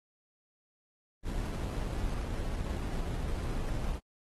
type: noise with sample-and-hold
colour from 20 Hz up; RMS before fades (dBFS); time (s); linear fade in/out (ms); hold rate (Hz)
brown; -34; 1.23-4; 50; 3675
effects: AAC 32 kbps